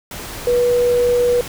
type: tone in noise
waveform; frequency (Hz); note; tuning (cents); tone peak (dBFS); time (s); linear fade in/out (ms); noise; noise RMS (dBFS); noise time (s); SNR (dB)
sine; 486.4; B4; -26; -12; 0.47-1.41; 2; pink; -30; 0.11-1.48; +15
effects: none